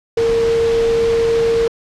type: tone in noise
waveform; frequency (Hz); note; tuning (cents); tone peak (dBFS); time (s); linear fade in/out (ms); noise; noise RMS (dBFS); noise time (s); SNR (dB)
sine; 460; A#4; -23; -12; 0.17-1.68; 5; pink; -26; 0.17-1.68; +11
effects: low-pass 5000 Hz 12 dB/octave